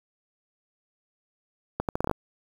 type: accelerating click train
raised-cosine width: 1 ms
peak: -12 dBFS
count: 8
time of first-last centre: 1.8-2.113 s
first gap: 88 ms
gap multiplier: 0.76
effects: 7-bit

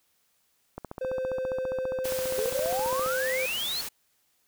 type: click train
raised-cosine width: 1 ms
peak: -22 dBFS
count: 35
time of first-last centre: 0.78-3.062 s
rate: 14.9 Hz
type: tone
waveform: triangle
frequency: 518 Hz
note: C5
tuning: 17 cents flat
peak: -26 dBFS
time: 1.01-3.46 s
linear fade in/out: 5 ms
type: noise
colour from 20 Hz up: white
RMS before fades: -36 dBFS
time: 2.04-3.89 s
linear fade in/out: 10 ms
type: exponential sweep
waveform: sine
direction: up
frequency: 409.2 to 4435 Hz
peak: -29 dBFS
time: 2.38-3.81 s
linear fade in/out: 0 ms
effects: white hiss -70 dBFS RMS until 4.47 s

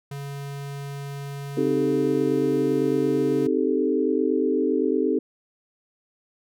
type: tone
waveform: square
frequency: 140.6 Hz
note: C#3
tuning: 25 cents sharp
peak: -32 dBFS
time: 0.11-3.47 s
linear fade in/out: 5 ms
type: chord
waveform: sine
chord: A half-diminished seventh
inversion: first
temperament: equal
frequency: 261.6 / 311.1 / 392 / 440 Hz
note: C4 / Eb4 / G4 / A4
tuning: 0 / 0 / 0 / 0 cents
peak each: -25 dBFS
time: 1.57-5.19 s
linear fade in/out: 5 ms
effects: none

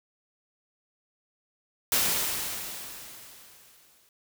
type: noise with exponential decay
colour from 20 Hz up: white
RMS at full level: -23 dBFS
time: 1.92-4.09 s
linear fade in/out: 2 ms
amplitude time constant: 470 ms
effects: none

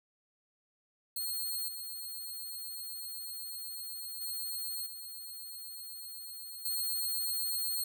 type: tone with level steps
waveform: 5% pulse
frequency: 4273 Hz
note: C8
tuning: 36 cents sharp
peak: -27 / -33 / -29 / -36 / -25 dBFS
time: 1.16-7.84 s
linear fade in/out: 5 ms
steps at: 1.68 / 4.21 / 4.86 / 6.65 s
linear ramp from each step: 5 ms
effects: none

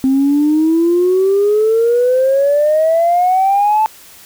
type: exponential sweep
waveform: sine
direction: up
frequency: 261.6 to 880 Hz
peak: -8 dBFS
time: 0.04-3.86 s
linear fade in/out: 0 ms
effects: tanh soft clip ceiling -5 dBFS + white hiss -40 dBFS RMS until 4.25 s

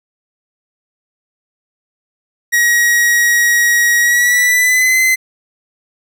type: tone with pitch glide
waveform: 45% pulse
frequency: 1900 to 2048 Hz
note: A#6 to C7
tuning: +33 to -38 cents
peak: -9 dBFS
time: 2.52-5.16 s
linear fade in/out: 20 ms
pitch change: +129 cents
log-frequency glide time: 4.01-4.99 s
effects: none

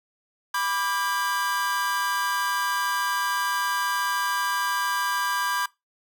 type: chord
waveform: 45% pulse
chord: G major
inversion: first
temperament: equal with one note detuned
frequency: 987.8 / 1174.7 / 1608.3 Hz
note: B5 / D6 / G6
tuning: 0 / 0 / +44 cents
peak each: -28 / -29 / -28 dBFS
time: 0.54-5.66 s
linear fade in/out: 5 ms
effects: noise-tail reverb RT60 0.2 s tail -21 dB re dry

